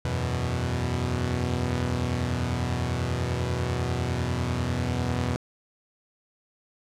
sawtooth chord, E suspended second, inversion none, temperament equal, 82.41 / 92.5 / 123.47 Hz, E2 / F#2 / B2, 0 / 0 / 0 cents, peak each -26 / -28 / -24 dBFS, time 0.05-5.36 s, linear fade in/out 0 ms, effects low-pass 8000 Hz 12 dB/octave

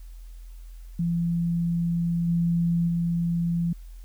sine tone with level steps, 170 Hz, F3, 46 cents flat, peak -22 / -20 / -22 dBFS, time 0.99-3.73 s, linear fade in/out 5 ms, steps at 2.27 / 2.87 s, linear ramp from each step 20 ms, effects added 42 Hz sine -39 dBFS peak until 4.04 s + white hiss -61 dBFS RMS until 4.04 s

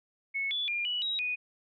sine tone with pitch steps, 2200 / 3444 / 2405 / 2943 / 3828 / 2475 Hz, C#7 / A7 / D7 / F#7 / A#7 / D#7, -14 / -38 / +41 / -10 / +45 / -10 cents, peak -29 dBFS, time 0.34-1.36 s, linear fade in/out 20 ms, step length 170 ms, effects none

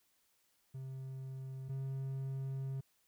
triangle tone pair in turn, 132.5 / 134.43 Hz, C3 / C3, +22 / +47 cents, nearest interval unison, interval 25 cents, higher second, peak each -40 / -35 dBFS, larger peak second, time 0.74-1.69 / 1.69-2.81 s, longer second, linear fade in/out 10 ms, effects white hiss -75 dBFS RMS until 3.07 s

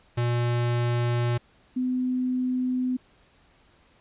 square / sine tone pair in turn, 120 / 253.4 Hz, B2 / B3, -49 / +45 cents, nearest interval octave + minor second, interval 1294 cents, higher second, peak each -23 dBFS, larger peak neither, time 0.17-1.38 / 1.76-2.97 s, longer neither, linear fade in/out 10 ms, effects pink hiss -60 dBFS RMS until 4 s + resampled to 8000 Hz

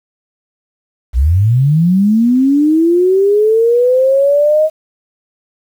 sine linear sweep, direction up, 55 to 632 Hz, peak -7 dBFS, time 1.13-4.7 s, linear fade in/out 50 ms, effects 7-bit

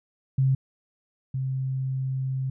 sine tone pair in turn, 133.2 / 132.13 Hz, C3 / C3, +31 / +17 cents, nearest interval unison, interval 14 cents, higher first, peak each -18 / -25 dBFS, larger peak first, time 0.38-0.55 / 1.34-2.5 s, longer second, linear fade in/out 5 ms, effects none

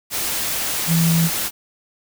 sine tone in noise, 165.7 Hz, E3, 9 cents sharp, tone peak -14 dBFS, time 0.87-1.3 s, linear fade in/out 50 ms, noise white, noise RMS -23 dBFS, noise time 0.1-1.51 s, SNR +6 dB, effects none

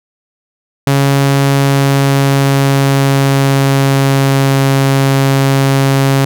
sawtooth tone with pitch glide, 138.59 to 136.37 Hz, C#3 to C#3, 0 to -28 cents, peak -4 dBFS, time 0.87-6.25 s, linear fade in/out 2 ms, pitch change -28 cents, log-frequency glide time 1.39-4.64 s, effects none

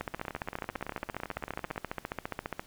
two click trains, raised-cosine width 0.5 ms, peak -23 / -18 dBFS, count 30 / 39, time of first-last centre 0.14-1.76 / 0.01-2.595 s, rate 17.9 / 14.7 Hz, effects pink hiss -57 dBFS RMS until 2.66 s

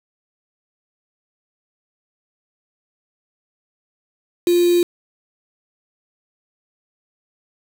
sine tone with quantisation, 349.2 Hz, F4, in tune, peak -12 dBFS, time 4.47-4.83 s, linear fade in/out 2 ms, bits 4, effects none

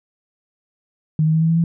sine tone with pitch steps, 155.56 / 157.82 / 160.12 / 162.45 / 164.81 / 167.21 Hz, D#3 / D#3 / D#3 / E3 / E3 / E3, 0 / +25 / +50 / -25 / 0 / +25 cents, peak -13 dBFS, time 1.19-1.64 s, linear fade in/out 2 ms, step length 75 ms, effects none

